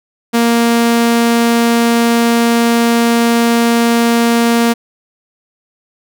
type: tone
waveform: sawtooth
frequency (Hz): 233.6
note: A#3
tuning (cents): +4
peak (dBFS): -5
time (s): 0.33-4.74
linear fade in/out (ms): 20
effects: none